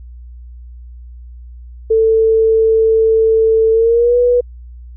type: tone with pitch glide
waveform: sine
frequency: 445.1 to 488.2 Hz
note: A4 to B4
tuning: +20 to -20 cents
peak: -8 dBFS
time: 1.9-4.41 s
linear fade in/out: 10 ms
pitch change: +160 cents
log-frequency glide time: 3.72-4.17 s
effects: added 60 Hz sine -31 dBFS peak until 4.96 s